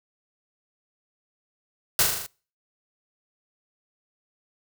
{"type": "noise with echo", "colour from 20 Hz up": "white", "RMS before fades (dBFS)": -19, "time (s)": [1.99, 2.03], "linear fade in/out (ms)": 2, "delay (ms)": 39, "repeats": 6, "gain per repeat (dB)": -3, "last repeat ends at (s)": 2.264, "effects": ["noise-tail reverb RT60 0.4 s tail -25 dB re dry"]}